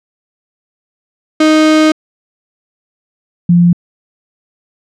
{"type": "tone pair in turn", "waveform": ["35% pulse", "sine"], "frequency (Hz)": [311.1, 173.69], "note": ["D#4", "F3"], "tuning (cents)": [0, -9], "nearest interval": "minor seventh", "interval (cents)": 1009, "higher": "first", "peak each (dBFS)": -4, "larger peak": "neither", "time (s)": [[1.4, 1.92], [3.49, 3.73]], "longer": "first", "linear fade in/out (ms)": 5, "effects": ["low-pass 6000 Hz 12 dB/octave"]}